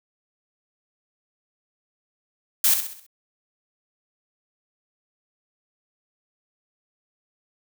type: noise with echo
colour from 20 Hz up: blue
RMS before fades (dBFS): -18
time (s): 2.64-2.74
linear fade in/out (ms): 2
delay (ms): 65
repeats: 5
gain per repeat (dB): -7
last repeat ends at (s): 3.065
effects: none